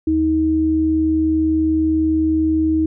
sine tone pair together, 77.61 / 315.7 Hz, D#2 / D#4, -4 / +25 cents, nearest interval 2 octaves, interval 2429 cents, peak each -24 / -14 dBFS, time 0.07-2.86 s, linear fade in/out 5 ms, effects none

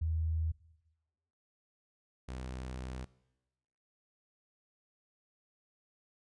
sine / sawtooth tone pair in turn, 80.4 / 63.61 Hz, E2 / C2, -43 / -48 cents, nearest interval major third, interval 405 cents, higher first, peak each -30 / -36 dBFS, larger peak first, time 0.01-0.52 / 2.28-3.05 s, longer second, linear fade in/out 10 ms, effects noise-tail reverb RT60 1.0 s tail -20 dB re dry + resampled to 22050 Hz

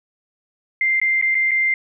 sine tone with dropouts, 2093 Hz, C7, in tune, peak -15 dBFS, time 0.81-1.74 s, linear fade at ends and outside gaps 2 ms, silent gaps 1-1.015 / 1.214-1.224 / 1.346-1.351 / 1.51-1.515 s, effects none

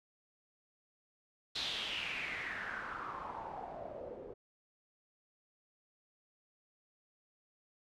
white noise with low-pass filter sweep, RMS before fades -42 dBFS, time 1.55-4.34 s, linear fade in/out 10 ms, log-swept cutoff 4000 to 440 Hz, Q 5, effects none

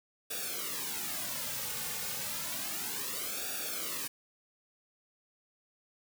white noise with flanger, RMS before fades -37 dBFS, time 0.3-4.08 s, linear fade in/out 10 ms, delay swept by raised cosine 0.96 to 3.06 ms, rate 0.31 Hz, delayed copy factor -0.95, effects none

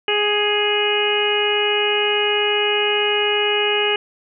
harmonic tone with a mistuned harmonic, 415.3 Hz, G#4, in tune, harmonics 1 / 2 / 3 / 4 / 5 / 6 / 7, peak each -20 / -26 / -30 / -27 / -27 / -24 / -21 dBFS, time 0.08-3.96 s, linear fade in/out 2 ms, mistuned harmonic 5, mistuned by +28 cents, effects none

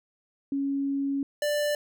sine / square tone pair in turn, 277.2 / 589.9 Hz, C#4 / D5, 0 / +8 cents, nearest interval octave + minor second, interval 1308 cents, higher second, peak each -25 dBFS, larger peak neither, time 0.52-1.23 / 1.42-1.75 s, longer first, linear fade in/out 2 ms, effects none

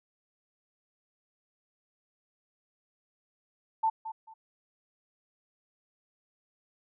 sine tone with echo, 888 Hz, A5, 16 cents sharp, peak -23 dBFS, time 3.83-3.9 s, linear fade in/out 10 ms, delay 220 ms, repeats 2, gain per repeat -12 dB, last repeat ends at 4.34 s, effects none

